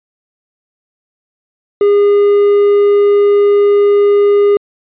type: tone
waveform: triangle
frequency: 407.7 Hz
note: G#4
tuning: 32 cents flat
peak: -4 dBFS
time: 1.81-4.57 s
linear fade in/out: 2 ms
effects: resampled to 8000 Hz